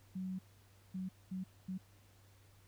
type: tone bursts at uneven times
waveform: sine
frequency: 186.7 Hz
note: F#3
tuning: 16 cents sharp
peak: -38 dBFS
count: 4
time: 0.15-0.39 / 0.94-1.09 / 1.31-1.44 / 1.68-1.78 s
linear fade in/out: 10 ms
effects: added 98 Hz sine -63 dBFS peak until 2.67 s + pink hiss -68 dBFS RMS until 2.67 s